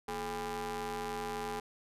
sawtooth ring-modulated tone, 192.1 Hz, G3, 35 cents flat, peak -29 dBFS, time 0.08-1.6 s, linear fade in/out 5 ms, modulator 618 Hz, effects resampled to 32000 Hz

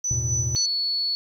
sine tone with tremolo, 5980 Hz, F#8, 17 cents sharp, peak -22 dBFS, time 0.04-0.66 s, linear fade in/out 5 ms, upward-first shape sine, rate 3.9 Hz, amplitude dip 50%
triangle chord, E suspended fourth, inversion none, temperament just, 82.41 / 109.88 / 123.61 Hz, E2 / A2 / B2, 0 / -2 / +2 cents, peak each -29 / -27 / -25 dBFS, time 0.11-0.55 s, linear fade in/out 0 ms
sine tone, 4414 Hz, C#8, 8 cents flat, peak -22 dBFS, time 0.56-1.15 s, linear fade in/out 0 ms
effects 9-bit

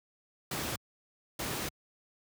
pink noise bursts at uneven times, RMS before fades -35 dBFS, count 2, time 0.51-0.76 / 1.39-1.69 s, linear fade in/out 5 ms, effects high-pass 80 Hz 12 dB/octave

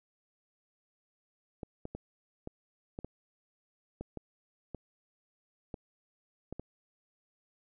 clicks, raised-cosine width 2 ms, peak -26 dBFS, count 12, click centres 1.632 / 1.854 / 1.95 / 2.474 / 2.989 / 3.046 / 4.01 / 4.173 / 4.747 / 5.742 / 6.526 / 6.596 s, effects none

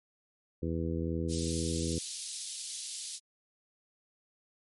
harmonic tone, 82.41 Hz, E2, in tune, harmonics 1 / 2 / 3 / 4 / 5 / 6, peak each -35 / -36 / -38 / -37 / -41 / -41 dBFS, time 0.62-1.99 s, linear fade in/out 10 ms
pink high-pass noise, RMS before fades -39 dBFS, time 1.28-3.2 s, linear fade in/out 50 ms, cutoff 3800 Hz, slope 24 dB/octave
effects MP3 48 kbps

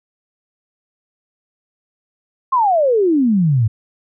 sine exponential sweep, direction down, 1091 to 103.83 Hz, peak -11 dBFS, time 2.52-3.68 s, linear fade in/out 10 ms, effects none

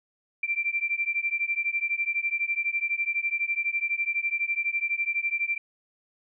sine beating tone pair, 2349 / 2361 Hz, D7 / D7, 0 / +9 cents, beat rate 12 Hz, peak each -28 dBFS, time 0.43-5.58 s, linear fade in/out 5 ms, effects none

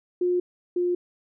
sine tone pair in turn, 357.4 / 354.5 Hz, F4 / F4, +40 / +26 cents, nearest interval unison, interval 14 cents, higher first, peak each -20 / -21 dBFS, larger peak first, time 0.21-0.4 / 0.76-0.95 s, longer neither, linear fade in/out 5 ms, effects none

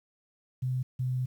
sine tone pair in turn, 127.9 / 127.36 Hz, C3 / C3, -39 / -46 cents, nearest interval unison, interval 7 cents, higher first, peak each -27 dBFS, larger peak neither, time 0.62-0.83 / 0.99-1.26 s, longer second, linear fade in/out 10 ms, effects 10-bit

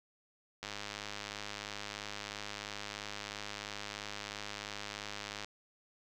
click train, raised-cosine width 0.2 ms, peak -23 dBFS, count 497, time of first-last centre 0.63-5.446 s, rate 103 Hz, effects none

